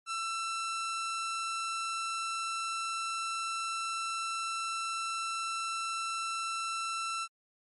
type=tone; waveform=sawtooth; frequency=1338 Hz; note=E6; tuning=25 cents sharp; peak=-29 dBFS; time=0.06-7.28 s; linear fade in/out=50 ms; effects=MP3 48 kbps